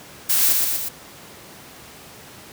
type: noise with echo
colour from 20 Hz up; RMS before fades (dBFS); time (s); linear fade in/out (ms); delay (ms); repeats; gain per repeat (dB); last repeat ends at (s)
blue; -18; 0.29-0.53; 10; 120; 3; -3; 0.89
effects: pink hiss -42 dBFS RMS until 2.52 s + high-pass 100 Hz 12 dB/octave